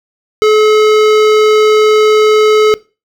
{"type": "tone with hard clipping", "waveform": "sine", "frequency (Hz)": 428.9, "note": "A4", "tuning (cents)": -44, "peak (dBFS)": -7, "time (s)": [0.42, 2.74], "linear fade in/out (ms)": 0, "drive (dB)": 18, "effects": ["noise-tail reverb RT60 0.3 s tail -21 dB re dry"]}